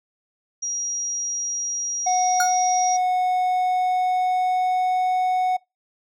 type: tone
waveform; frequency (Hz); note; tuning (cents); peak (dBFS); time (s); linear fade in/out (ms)
sine; 5720; F8; +41; -24; 0.62-2.97; 10
type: tone with pitch glide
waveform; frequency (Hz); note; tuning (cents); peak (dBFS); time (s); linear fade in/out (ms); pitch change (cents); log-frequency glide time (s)
triangle; 733 to 738.1; F#5 to F#5; -16 to -4; -16; 2.06-5.57; 10; +12; 3.02-5.17
type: tone with exponential decay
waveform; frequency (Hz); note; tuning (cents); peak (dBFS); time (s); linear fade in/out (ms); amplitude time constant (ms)
square; 1436; F6; +48; -18; 2.4-2.56; 2; 34
effects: noise-tail reverb RT60 0.2 s tail -24 dB re dry